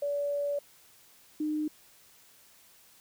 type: tone pair in turn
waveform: sine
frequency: 574 / 304.8 Hz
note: D5 / D#4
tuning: -40 / -36 cents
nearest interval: major seventh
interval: 1096 cents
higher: first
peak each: -28 dBFS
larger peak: neither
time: 0.02-0.59 / 1.4-1.68 s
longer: first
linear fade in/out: 5 ms
effects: white hiss -59 dBFS RMS until 3 s